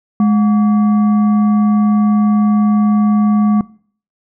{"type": "tone with frequency modulation", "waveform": "sine", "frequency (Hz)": 210, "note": "G#3", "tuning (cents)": 19, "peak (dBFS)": -8, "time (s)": [0.2, 3.61], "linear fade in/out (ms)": 2, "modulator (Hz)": 934, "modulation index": 0.28, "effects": ["noise-tail reverb RT60 0.5 s tail -21 dB re dry"]}